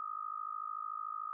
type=tone with amplitude modulation; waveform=sine; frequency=1247 Hz; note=D#6; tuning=3 cents sharp; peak=-34 dBFS; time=0-1.33 s; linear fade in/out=0 ms; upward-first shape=sine; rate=53.5 Hz; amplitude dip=95%; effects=none